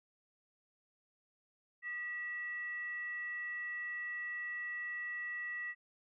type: tone with frequency modulation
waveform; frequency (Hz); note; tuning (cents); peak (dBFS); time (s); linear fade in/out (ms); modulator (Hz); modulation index
sine; 1938; B6; -33; -38; 1.82-5.75; 50; 711; 0.25
effects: none